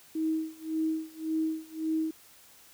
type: tone with tremolo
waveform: sine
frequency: 317.8 Hz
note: D#4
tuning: 37 cents sharp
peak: -25 dBFS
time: 0.15-2.11 s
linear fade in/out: 5 ms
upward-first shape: sine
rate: 1.8 Hz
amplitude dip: 95%
effects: white hiss -56 dBFS RMS until 2.73 s